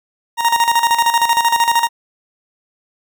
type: tone with tremolo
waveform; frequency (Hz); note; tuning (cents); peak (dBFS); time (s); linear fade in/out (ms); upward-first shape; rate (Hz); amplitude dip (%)
40% pulse; 933; A#5; +1; -9; 0.37-1.89; 50; square; 13; 65
effects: none